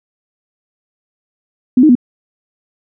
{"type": "tone with pitch steps", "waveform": "sine", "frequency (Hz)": [251.8, 309.7, 245.2], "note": ["B3", "D#4", "B3"], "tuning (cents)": [34, -8, -12], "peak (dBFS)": -4, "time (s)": [1.77, 1.953], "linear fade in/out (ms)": 5, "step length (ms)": 61, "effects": []}